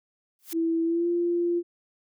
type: noise with exponential growth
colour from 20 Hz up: blue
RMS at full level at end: -32 dBFS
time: 0.39-0.53 s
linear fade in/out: 0 ms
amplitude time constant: 29 ms
type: tone with pitch glide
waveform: sine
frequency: 329.6 to 345.8 Hz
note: E4 to F4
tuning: 0 to -17 cents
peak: -22 dBFS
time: 0.52-1.63 s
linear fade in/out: 50 ms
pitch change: +83 cents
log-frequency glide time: 0.84-1.08 s
effects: none